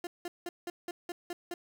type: tone bursts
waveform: 30% pulse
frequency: 349.2 Hz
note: F4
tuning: in tune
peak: -33 dBFS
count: 8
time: 0.04-1.54 s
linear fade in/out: 2 ms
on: 30 ms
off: 180 ms
effects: none